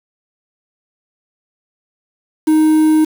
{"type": "tone with quantisation", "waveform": "triangle", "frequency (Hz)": 311.7, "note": "D#4", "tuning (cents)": 3, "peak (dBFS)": -6, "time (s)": [2.47, 3.05], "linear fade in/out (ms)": 10, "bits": 5, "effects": []}